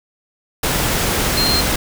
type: tone in noise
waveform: sine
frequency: 4186 Hz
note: C8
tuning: in tune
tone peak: -16 dBFS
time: 1.37-1.61 s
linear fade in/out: 5 ms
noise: pink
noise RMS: -18 dBFS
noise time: 0.63-1.76 s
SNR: -1 dB
effects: none